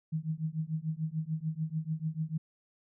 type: tone with tremolo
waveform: sine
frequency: 158.3 Hz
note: D#3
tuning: 30 cents sharp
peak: -27 dBFS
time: 0.12-2.38 s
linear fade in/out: 10 ms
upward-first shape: triangle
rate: 6.8 Hz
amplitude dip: 100%
effects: none